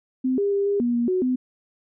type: tone with pitch steps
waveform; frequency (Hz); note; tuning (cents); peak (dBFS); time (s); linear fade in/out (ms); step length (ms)
sine; 258.2 / 402.6 / 399.4 / 403.7 / 240.4 / 237.7 / 369.2 / 253.8; C4 / G4 / G4 / G#4 / B3 / A#3 / F#4 / B3; -23 / +46 / +32 / -49 / -46 / +34 / -4 / +47; -19; 0.24-1.36; 10; 140
effects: none